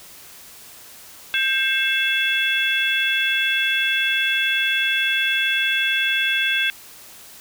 sine tone cluster, 1581 / 2154 / 2652 / 3385 Hz, G6 / C7 / E7 / G#7, +14 / +50 / +10 / +32 cents, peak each -22 / -28 / -22 / -23 dBFS, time 1.34-6.7 s, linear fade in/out 0 ms, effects white hiss -43 dBFS RMS until 7.4 s

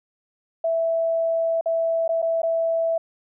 sine tone with dropouts, 659.3 Hz, E5, in tune, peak -19 dBFS, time 0.64-2.98 s, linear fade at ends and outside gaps 5 ms, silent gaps 1.611-1.658 / 2.079-2.09 / 2.219-2.225 / 2.419-2.431 s, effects none

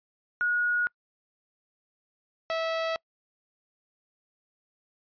sine / sawtooth tone pair in turn, 1449 / 652.4 Hz, F#6 / E5, -37 / -18 cents, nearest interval octave + major second, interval 1381 cents, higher first, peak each -23 dBFS, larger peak neither, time 0.41-0.87 / 2.5-2.96 s, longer neither, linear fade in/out 0 ms, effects noise-tail reverb RT60 0.1 s tail -26 dB re dry + resampled to 11025 Hz

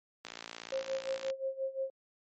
click train, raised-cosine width 0.2 ms, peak -24 dBFS, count 61, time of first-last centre 0.25-1.301 s, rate 57.1 Hz
sine tone with tremolo, 534 Hz, C5, 35 cents sharp, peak -30 dBFS, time 0.72-1.9 s, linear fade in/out 2 ms, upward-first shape sine, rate 5.7 Hz, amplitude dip 85%
effects high-pass 200 Hz 12 dB/octave + MP3 32 kbps

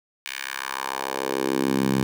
10% pulse tone with high-pass filter sweep, 66.8 Hz, C2, 36 cents sharp, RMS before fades -26 dBFS, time 0.26-2.03 s, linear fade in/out 0 ms, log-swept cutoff 2300 to 150 Hz, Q 1.7, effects none

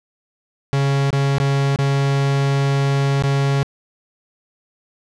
45% pulse tone with dropouts, 138.59 Hz, C#3, in tune, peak -15 dBFS, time 0.73-3.63 s, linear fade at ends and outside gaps 0 ms, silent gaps 1.105-1.129 / 1.383-1.4 / 1.76-1.788 / 3.223-3.237 s, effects low-pass 6000 Hz 12 dB/octave

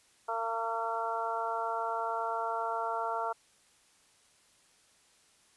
harmonic tone, 227.4 Hz, A#3, 43 cents flat, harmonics 2 / 3 / 4 / 5 / 6, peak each -40 / -36 / -35 / -40 / -37 dBFS, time 0.28-3.33 s, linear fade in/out 10 ms, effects white hiss -65 dBFS RMS until 5.56 s + resampled to 24000 Hz

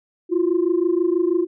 sine tone pair together, 335.8 / 362 Hz, E4 / F#4, +32 / -38 cents, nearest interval minor second, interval 130 cents, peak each -18 dBFS, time 0.29-1.47 s, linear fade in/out 50 ms, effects tanh soft clip ceiling -11 dBFS

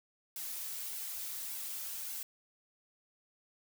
blue noise with flanger, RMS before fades -41 dBFS, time 0.36-2.23 s, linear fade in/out 2 ms, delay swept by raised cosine 1.6 to 4.3 ms, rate 1.7 Hz, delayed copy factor -0.6, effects none

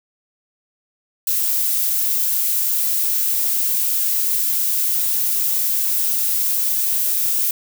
violet noise, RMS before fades -19 dBFS, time 1.27-7.51 s, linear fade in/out 2 ms, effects none

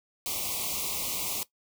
white band-stop noise, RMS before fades -32 dBFS, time 0.26-1.43 s, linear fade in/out 0 ms, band 1200 to 2100 Hz, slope 96 dB/octave, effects noise-tail reverb RT60 0.1 s tail -17 dB re dry

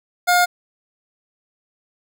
25% pulse tone, 712 Hz, F5, 33 cents sharp, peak -9 dBFS, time 0.27-0.46 s, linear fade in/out 20 ms, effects none

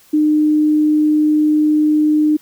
sine tone, 303.9 Hz, D#4, 41 cents flat, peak -10 dBFS, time 0.13-2.37 s, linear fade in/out 10 ms, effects white hiss -49 dBFS RMS until 2.41 s

